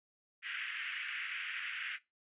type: band-pass noise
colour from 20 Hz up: pink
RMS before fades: -41 dBFS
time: 0.42-1.99 s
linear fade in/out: 50 ms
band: 1500 to 3000 Hz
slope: 48 dB/octave
effects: noise-tail reverb RT60 0.2 s tail -18 dB re dry + resampled to 8000 Hz